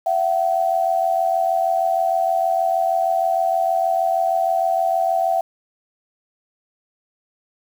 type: tone pair together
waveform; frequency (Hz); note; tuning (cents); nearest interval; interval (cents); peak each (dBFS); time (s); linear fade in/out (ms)
sine; 672 / 758.4; E5 / F#5; +33 / +43; major second; 210; -19; 0.06-5.41; 5
effects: 7-bit